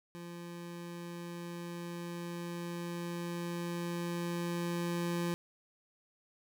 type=tone with level ramp; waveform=25% pulse; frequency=172.5 Hz; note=F3; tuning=21 cents flat; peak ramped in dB=-40 to -28 dBFS; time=0.15-5.34 s; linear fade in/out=0 ms; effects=none